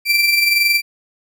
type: tone with amplitude modulation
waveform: 30% pulse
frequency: 2349 Hz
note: D7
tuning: in tune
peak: -8 dBFS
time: 0.05-0.82 s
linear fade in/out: 50 ms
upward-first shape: sine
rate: 21.6 Hz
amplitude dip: 45%
effects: none